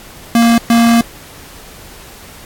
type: tone bursts at uneven times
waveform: square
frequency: 232.9 Hz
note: A#3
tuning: 1 cent flat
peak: -7 dBFS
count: 2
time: 0.35-0.58 / 0.7-1.01 s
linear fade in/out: 2 ms
effects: pink hiss -36 dBFS RMS until 2.45 s + AAC 64 kbps